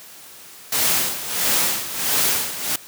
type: noise with tremolo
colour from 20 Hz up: white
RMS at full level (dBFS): -18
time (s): 0.72-2.76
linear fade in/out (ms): 5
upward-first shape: sine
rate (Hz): 1.5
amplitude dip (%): 75
effects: white hiss -42 dBFS RMS until 2.87 s + high-pass 100 Hz 12 dB/octave